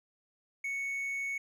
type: tone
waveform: triangle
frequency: 2217 Hz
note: C#7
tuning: in tune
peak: -31 dBFS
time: 0.64-1.38 s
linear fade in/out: 5 ms
effects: none